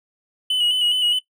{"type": "tone with vibrato", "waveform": "triangle", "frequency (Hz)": 2960, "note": "F#7", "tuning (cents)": 0, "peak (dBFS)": -15, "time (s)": [0.5, 1.19], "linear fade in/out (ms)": 5, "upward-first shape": "square", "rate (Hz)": 4.8, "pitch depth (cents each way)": 33, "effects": ["noise-tail reverb RT60 0.1 s tail -18 dB re dry"]}